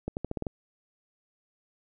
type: accelerating click train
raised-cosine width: 2 ms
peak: -18 dBFS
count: 7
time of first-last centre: 0.08-0.468 s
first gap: 89 ms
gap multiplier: 0.87
effects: none